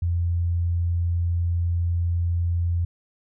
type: tone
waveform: sine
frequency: 86 Hz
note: F2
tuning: 26 cents flat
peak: -20 dBFS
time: 0.02-2.85 s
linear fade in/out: 5 ms
effects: none